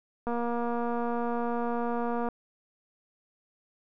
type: click train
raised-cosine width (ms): 1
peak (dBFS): -19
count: 479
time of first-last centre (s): 0.27-2.287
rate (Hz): 237
effects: none